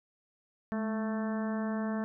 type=harmonic tone with a mistuned harmonic; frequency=220.8 Hz; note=A3; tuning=6 cents sharp; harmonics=1 / 2 / 3 / 4 / 5 / 6 / 7 / 8; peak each=-31 / -42 / -40 / -46 / -45 / -49 / -48 / -48 dBFS; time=0.72-2.04 s; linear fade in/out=0 ms; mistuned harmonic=1; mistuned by=-46 cents; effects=none